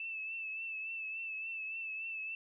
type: tone with vibrato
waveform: sine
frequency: 2637 Hz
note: E7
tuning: in tune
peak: -38 dBFS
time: 0-2.35 s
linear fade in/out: 2 ms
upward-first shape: triangle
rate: 3.5 Hz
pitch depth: 44 cents each way
effects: none